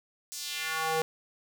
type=tone with high-pass filter sweep; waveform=square; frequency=160 Hz; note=D#3; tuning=49 cents sharp; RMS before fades=-32 dBFS; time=0.32-1.02 s; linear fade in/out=0 ms; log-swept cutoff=6800 to 460 Hz; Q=1.6; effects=none